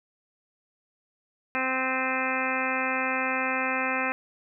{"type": "harmonic tone with a mistuned harmonic", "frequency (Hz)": 260, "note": "C4", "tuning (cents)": -11, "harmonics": [1, 2, 3, 4, 5, 6, 7, 8, 9, 10], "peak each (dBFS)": [-34, -34, -34, -34, -34, -34, -34, -34, -34, -34], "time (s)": [1.55, 4.12], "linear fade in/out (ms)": 0, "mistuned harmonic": 9, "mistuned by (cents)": 54, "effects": []}